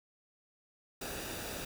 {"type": "noise with comb filter", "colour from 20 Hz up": "pink", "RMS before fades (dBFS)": -41, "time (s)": [1.01, 1.65], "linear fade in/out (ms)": 5, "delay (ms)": 0.94, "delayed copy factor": -0.5, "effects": []}